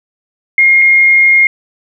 sine tone pair in turn, 2136 / 2136 Hz, C7 / C7, +35 / +35 cents, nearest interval unison, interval 0 cents, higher neither, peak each -4 dBFS, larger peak neither, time 0.58-0.82 / 0.82-1.47 s, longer second, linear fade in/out 2 ms, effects none

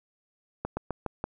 slowing click train, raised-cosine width 1 ms, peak -16 dBFS, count 5, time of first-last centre 0.65-1.241 s, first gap 120 ms, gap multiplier 1.14, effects none

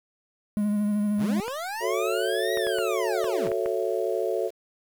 triangle tone with vibrato, 207.7 Hz, G#3, in tune, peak -20 dBFS, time 0.57-1.4 s, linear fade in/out 0 ms, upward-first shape sine, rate 13 Hz, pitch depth 25 cents each way
25% pulse linear two-way sweep, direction up then down, 70.2 to 1923 to 70.2 Hz, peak -27 dBFS, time 1.17-3.51 s, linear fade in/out 50 ms, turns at 2.54 s
clicks, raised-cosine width 0.5 ms, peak -20 dBFS, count 8, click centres 1.481 / 2.573 / 2.669 / 2.786 / 3.243 / 3.47 / 3.517 / 3.66 s
sine chord, F# minor seventh, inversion none, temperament just, 370 / 444 / 555 / 666 Hz, F#4 / A4 / C#5 / E5, 0 / +16 / +2 / +18 cents, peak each -29 / -28 / -30 / -31 dBFS, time 1.8-4.51 s, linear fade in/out 50 ms
effects 8-bit

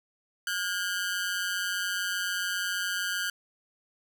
sawtooth ring-modulated tone, 1525 Hz, G6, 48 cents flat, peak -22 dBFS, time 0.47-3.3 s, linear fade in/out 2 ms, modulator 93.5 Hz, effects none

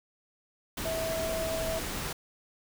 sine tone in noise, 650 Hz, E5, 24 cents flat, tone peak -31 dBFS, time 0.85-1.79 s, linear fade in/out 5 ms, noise pink, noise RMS -35 dBFS, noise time 0.77-2.13 s, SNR +1 dB, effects none

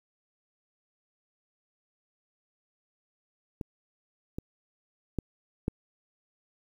clicks, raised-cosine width 3 ms, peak -22 / -21 / -16 / -14 dBFS, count 4, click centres 3.612 / 4.385 / 5.187 / 5.681 s, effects 9-bit

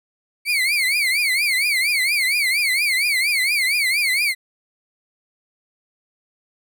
35% pulse tone with vibrato, 2217 Hz, C#7, in tune, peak -15 dBFS, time 0.45-4.35 s, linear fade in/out 50 ms, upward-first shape triangle, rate 4.3 Hz, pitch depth 200 cents each way, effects none

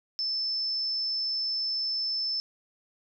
sine tone, 5274 Hz, E8, in tune, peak -27 dBFS, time 0.19-2.4 s, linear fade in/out 0 ms, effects none

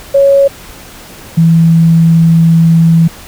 sine tone pair in turn, 554.4 / 164.82 Hz, C#5 / E3, 0 / 0 cents, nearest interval octave + major sixth, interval 2100 cents, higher first, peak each -3 dBFS, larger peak neither, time 0.14-0.48 / 1.37-3.08 s, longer second, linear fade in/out 10 ms, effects pink hiss -32 dBFS RMS until 3.27 s

